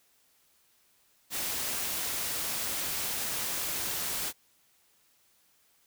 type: noise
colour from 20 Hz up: white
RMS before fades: -33 dBFS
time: 1.3-4.33 s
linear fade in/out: 50 ms
effects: white hiss -67 dBFS RMS until 5.86 s